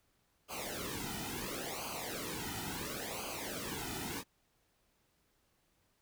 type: noise with flanger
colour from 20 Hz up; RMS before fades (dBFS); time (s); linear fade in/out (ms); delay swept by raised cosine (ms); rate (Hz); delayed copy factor
pink; -41; 0.48-4.24; 50; 0.54 to 1.84; 0.72; -0.85
effects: pink hiss -75 dBFS RMS until 6.01 s